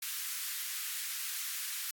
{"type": "high-pass noise", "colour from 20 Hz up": "white", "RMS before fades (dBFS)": -38, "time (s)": [0.02, 1.91], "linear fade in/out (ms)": 5, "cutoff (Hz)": 1400, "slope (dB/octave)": 24, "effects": ["AAC 64 kbps"]}